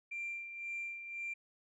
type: tone with tremolo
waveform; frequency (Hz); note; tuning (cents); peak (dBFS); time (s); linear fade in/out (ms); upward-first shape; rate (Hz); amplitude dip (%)
sine; 2369; D7; +14; -36; 0.11-1.34; 10; sine; 1.9; 60
effects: tanh soft clip ceiling -34 dBFS